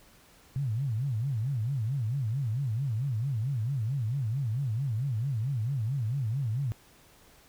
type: tone with vibrato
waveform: sine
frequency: 123.47 Hz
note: B2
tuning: in tune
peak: -27 dBFS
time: 0.56-6.72 s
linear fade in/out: 0 ms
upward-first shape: sine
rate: 4.5 Hz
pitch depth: 260 cents each way
effects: pink hiss -58 dBFS RMS until 7.48 s